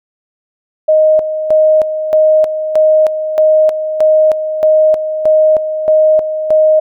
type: tone with tremolo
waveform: sine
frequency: 622.3 Hz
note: D#5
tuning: in tune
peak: -5 dBFS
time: 0.88-6.8 s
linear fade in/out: 10 ms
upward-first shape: square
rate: 1.6 Hz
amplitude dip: 65%
effects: none